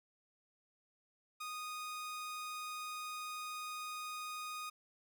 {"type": "tone", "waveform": "sawtooth", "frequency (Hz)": 1239, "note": "D#6", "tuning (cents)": -8, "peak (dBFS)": -38, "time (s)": [1.4, 4.7], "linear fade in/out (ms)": 10, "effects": []}